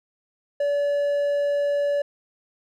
triangle tone, 574 Hz, D5, 40 cents flat, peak -18 dBFS, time 0.6-2.02 s, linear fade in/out 5 ms, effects none

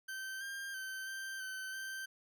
40% pulse tone with pitch steps, 1550 / 1596 / 1545 / 1567 / 1533 / 1558 Hz, G6 / G6 / G6 / G6 / G6 / G6, -20 / +31 / -26 / -1 / -39 / -11 cents, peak -40 dBFS, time 0.08-2.06 s, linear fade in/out 10 ms, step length 330 ms, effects none

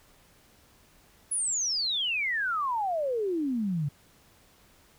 sine exponential sweep, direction down, 10548 to 137.2 Hz, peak -26 dBFS, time 1.31-3.89 s, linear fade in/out 10 ms, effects pink hiss -60 dBFS RMS until 4.98 s

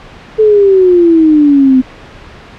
sine exponential sweep, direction down, 440 to 253.9 Hz, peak -3 dBFS, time 0.38-1.82 s, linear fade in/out 20 ms, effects pink hiss -33 dBFS RMS until 2.58 s + low-pass 3000 Hz 12 dB/octave

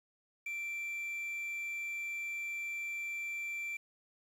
triangle tone with quantisation, 2349 Hz, D7, in tune, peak -35 dBFS, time 0.46-3.77 s, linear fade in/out 5 ms, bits 10, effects none

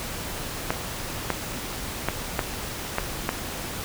clicks, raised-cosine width 0.5 ms, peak -7 dBFS, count 6, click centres 0.705 / 1.303 / 2.086 / 2.392 / 2.984 / 3.291 s, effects pink hiss -33 dBFS RMS until 3.84 s

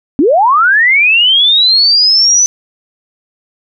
sine linear sweep, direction up, 246.9 to 6050 Hz, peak -5 dBFS, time 0.19-2.46 s, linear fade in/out 0 ms, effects none

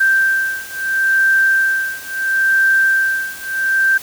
sine beating tone pair, 1568 / 1568.74 Hz, G6 / G6, 0 / +1 cents, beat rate 0.74 Hz, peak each -16 / -15 dBFS, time 0-3.98 s, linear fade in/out 10 ms, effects white hiss -34 dBFS RMS until 4.02 s

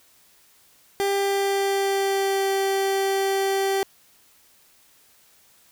30% pulse tone with pitch glide, 397 to 389.7 Hz, G4 to G4, +22 to -10 cents, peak -18 dBFS, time 1-3.83 s, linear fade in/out 0 ms, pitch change -32 cents, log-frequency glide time 1.14-2.5 s, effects white hiss -57 dBFS RMS until 5.71 s

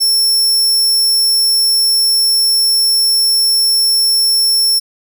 sawtooth tone, 5400 Hz, E8, 41 cents sharp, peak -7 dBFS, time 0-4.8 s, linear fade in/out 20 ms, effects none

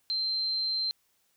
sine tone, 4129 Hz, C8, 24 cents flat, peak -27 dBFS, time 0.1-0.91 s, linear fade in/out 0 ms, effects white hiss -71 dBFS RMS until 1.36 s

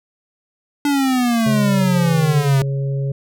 square exponential sweep, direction down, 291.5 to 132.8 Hz, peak -15 dBFS, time 0.85-2.62 s, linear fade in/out 2 ms
harmonic tone, 137.6 Hz, C#3, 12 cents flat, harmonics 1 / 3 / 4, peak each -18 / -31 / -33 dBFS, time 1.46-3.12 s, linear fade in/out 5 ms
effects none

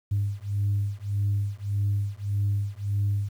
sine beating tone pair, 100.3 / 102 Hz, G2 / G#2, +40 / -31 cents, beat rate 1.7 Hz, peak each -26 dBFS, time 0.11-3.29 s, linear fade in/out 10 ms, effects tanh soft clip ceiling -18 dBFS + 9-bit

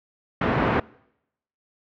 pink band-pass noise, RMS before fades -22 dBFS, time 0.41-0.8 s, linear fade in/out 5 ms, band 110 to 1800 Hz, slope 12 dB/octave, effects noise-tail reverb RT60 0.8 s tail -24 dB re dry + low-pass 3000 Hz 12 dB/octave

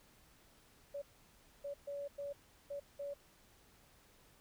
sine tone bursts at uneven times, 568 Hz, C#5, 42 cents sharp, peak -40 dBFS, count 6, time 0.94-1.02 / 1.64-1.74 / 1.87-2.08 / 2.18-2.33 / 2.7-2.8 / 2.99-3.14 s, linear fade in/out 10 ms, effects pink hiss -66 dBFS RMS until 4.4 s

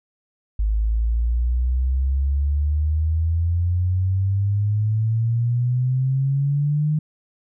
sine exponential sweep, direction up, 51.91 to 154 Hz, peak -17 dBFS, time 0.59-6.99 s, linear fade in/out 5 ms, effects none

